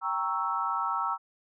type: chord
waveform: sine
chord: G diminished seventh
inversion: none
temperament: equal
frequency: 784 / 932.3 / 1108.7 / 1318.5 Hz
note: G5 / Bb5 / Db6 / Fb6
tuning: 0 / 0 / 0 / 0 cents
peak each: -36 / -32 / -34 / -30 dBFS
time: 0.01-1.18 s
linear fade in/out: 50 ms
effects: none